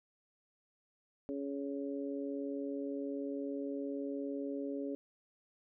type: harmonic tone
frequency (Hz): 139.8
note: C#3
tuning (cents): +15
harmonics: 2 / 3 / 4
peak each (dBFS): -38 / -42 / -44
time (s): 1.29-4.95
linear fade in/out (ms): 0
effects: none